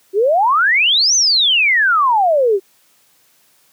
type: exponential two-way sweep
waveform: sine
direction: up then down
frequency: 370 to 6300 to 370 Hz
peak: -10 dBFS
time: 0.13-2.6 s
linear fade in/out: 50 ms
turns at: 1.15 s
effects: white hiss -55 dBFS RMS until 3.72 s + high-pass 100 Hz 12 dB/octave